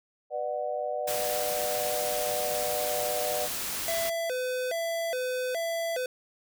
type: chord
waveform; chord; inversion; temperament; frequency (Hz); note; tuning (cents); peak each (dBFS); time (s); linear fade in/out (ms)
sine; B minor; none; equal with one note detuned; 493.9 / 597.9 / 740; B4 / D5 / F#5; 0 / +31 / 0; -35 / -31 / -34; 0.3-3.49; 50
type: noise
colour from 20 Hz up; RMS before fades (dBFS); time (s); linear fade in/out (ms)
white; -33; 1.07-4.1; 10
type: tone with vibrato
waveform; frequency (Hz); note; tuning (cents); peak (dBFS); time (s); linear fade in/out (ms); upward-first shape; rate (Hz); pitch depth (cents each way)
square; 581; D5; -19; -29; 3.88-6.06; 2; square; 1.2; 240
effects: none